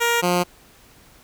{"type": "tone pair in turn", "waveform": "10% pulse", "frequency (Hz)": [470.5, 177.46], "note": ["A#4", "F3"], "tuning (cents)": [16, 28], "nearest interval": "octave + perfect fourth", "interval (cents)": 1688, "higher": "first", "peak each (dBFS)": -9, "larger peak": "neither", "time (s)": [[0, 0.22], [0.22, 0.44]], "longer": "neither", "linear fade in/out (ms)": 20, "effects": ["pink hiss -51 dBFS RMS until 1.23 s"]}